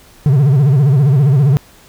triangle tone with vibrato, 138.59 Hz, C#3, in tune, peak -5 dBFS, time 0.26-1.57 s, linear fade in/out 0 ms, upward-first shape sine, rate 15 Hz, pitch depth 170 cents each way, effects pink hiss -44 dBFS RMS until 1.88 s

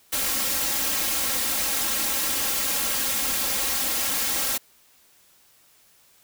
white noise with comb filter, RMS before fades -25 dBFS, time 0.12-4.58 s, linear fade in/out 10 ms, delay 3.7 ms, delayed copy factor +0.8, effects white hiss -58 dBFS RMS until 6.23 s

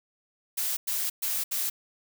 blue noise bursts at uneven times, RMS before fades -29 dBFS, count 4, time 0.57-0.77 / 0.87-1.1 / 1.22-1.44 / 1.51-1.7 s, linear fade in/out 10 ms, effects none

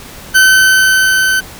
40% pulse tone with level ramp, 1528 Hz, G6, 45 cents flat, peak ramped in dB -3 to -9 dBFS, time 0.34-1.41 s, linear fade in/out 20 ms, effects pink hiss -32 dBFS RMS until 1.59 s

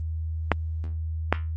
clicks, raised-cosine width 0.5 ms, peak -3 dBFS, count 2, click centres 0.517 / 1.326 s, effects added 80 Hz sine -27 dBFS peak until 1.56 s + Opus 32 kbps

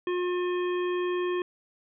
harmonic tone, 357.9 Hz, F4, 42 cents sharp, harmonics 1 / 3 / 5 / 7 / 9, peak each -26 / -36 / -40 / -43 / -45 dBFS, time 0.07-1.42 s, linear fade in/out 2 ms, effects none

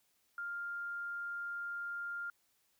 sine tone, 1400 Hz, F6, 4 cents sharp, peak -38 dBFS, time 0.38-2.3 s, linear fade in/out 2 ms, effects white hiss -75 dBFS RMS until 2.79 s

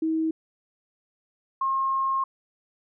sine tone pair in turn, 320 / 1072.9 Hz, D#4 / C6, +49 / +43 cents, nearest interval octave + major sixth, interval 2094 cents, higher second, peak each -22 dBFS, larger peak neither, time 0.02-0.31 / 1.61-2.24 s, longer second, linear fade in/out 5 ms, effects none

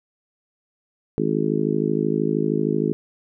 harmonic tone, 53 Hz, G#1, 36 cents sharp, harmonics 3 / 4 / 5 / 6 / 7 / 8, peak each -26 / -26 / -26 / -26 / -26 / -26 dBFS, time 1.18-2.93 s, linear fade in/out 0 ms, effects none

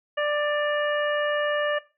harmonic tone with a mistuned harmonic, 591 Hz, D5, 11 cents sharp, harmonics 1 / 2 / 3 / 4 / 5, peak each -24 / -31 / -29 / -42 / -34 dBFS, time 0.17-1.79 s, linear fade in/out 10 ms, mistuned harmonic 5, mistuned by -43 cents, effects noise-tail reverb RT60 0.3 s tail -18 dB re dry

